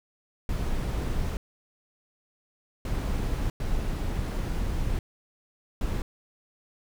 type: noise bursts at uneven times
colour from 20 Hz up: brown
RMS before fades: -28 dBFS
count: 4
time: 0.49-1.37 / 2.85-3.5 / 3.6-4.99 / 5.81-6.02 s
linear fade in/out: 2 ms
effects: none